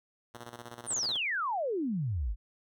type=tone with tremolo; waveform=5% pulse; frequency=120 Hz; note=B2; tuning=49 cents flat; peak=-31 dBFS; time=0.34-1.17 s; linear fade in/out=10 ms; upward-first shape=square; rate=16 Hz; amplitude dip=70%
type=exponential sweep; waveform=sine; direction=down; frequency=9660 to 43.65 Hz; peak=-29 dBFS; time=0.86-2.36 s; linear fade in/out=50 ms
effects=none